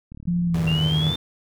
click train, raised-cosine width 5 ms, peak -27 dBFS, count 25, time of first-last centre 0.12-0.77 s, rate 36.9 Hz
sine tone with pitch glide, 174.2 to 155.19 Hz, F3 to D#3, -4 to -4 cents, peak -19 dBFS, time 0.27-1.11 s, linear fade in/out 10 ms, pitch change -200 cents, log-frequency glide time 0.44-0.79 s
sawtooth chord, E half-diminished seventh, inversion none, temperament equal, 82.41 / 98 / 116.54 / 146.83 Hz, E2 / G2 / Bb2 / D3, 0 / 0 / 0 / 0 cents, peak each -26 / -30 / -31 / -31 dBFS, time 0.54-1.16 s, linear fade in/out 5 ms
sine linear sweep, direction up, 2734 to 3600 Hz, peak -25 dBFS, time 0.67-1.16 s, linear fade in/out 5 ms
effects none

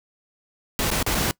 pink noise with dropouts, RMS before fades -23 dBFS, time 0.79-1.31 s, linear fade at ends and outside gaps 0 ms, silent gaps 0.903-0.914 / 1.027-1.064 / 1.147-1.151 s, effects noise-tail reverb RT60 0.1 s tail -22 dB re dry

